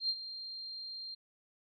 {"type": "tone with ADSR envelope", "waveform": "sine", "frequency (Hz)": 4186, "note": "C8", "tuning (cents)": 0, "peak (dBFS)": -28, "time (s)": [0, 1.15], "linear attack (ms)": 91, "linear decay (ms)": 53, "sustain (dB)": -13, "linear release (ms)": 12, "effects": []}